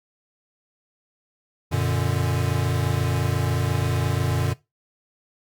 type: chord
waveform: square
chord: Gb augmented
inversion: none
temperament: equal with one note detuned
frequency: 92.5 / 118.44 / 146.83 Hz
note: Gb2 / Bb2 / D3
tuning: 0 / +28 / 0 cents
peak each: -26 dBFS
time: 1.71-4.54 s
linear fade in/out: 20 ms
effects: noise-tail reverb RT60 0.2 s tail -18 dB re dry + Opus 48 kbps